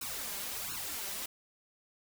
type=noise with flanger; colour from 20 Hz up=white; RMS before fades=-39 dBFS; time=0.01-1.26 s; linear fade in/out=5 ms; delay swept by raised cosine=0.73 to 5.13 ms; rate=1.4 Hz; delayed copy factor=+1; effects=none